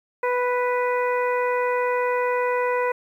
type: harmonic tone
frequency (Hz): 493.9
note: B4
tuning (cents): 0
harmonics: 1 / 2 / 3 / 4 / 5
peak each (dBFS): -22 / -25 / -32 / -31 / -36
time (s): 0.23-2.92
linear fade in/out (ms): 5
effects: 9-bit